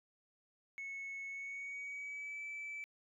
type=tone with pitch glide; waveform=sine; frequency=2200 to 2313 Hz; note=C#7 to D7; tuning=-14 to -27 cents; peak=-40 dBFS; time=0.78-2.84 s; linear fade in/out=0 ms; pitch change=+87 cents; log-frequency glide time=1.28-2.43 s; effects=tanh soft clip ceiling -40 dBFS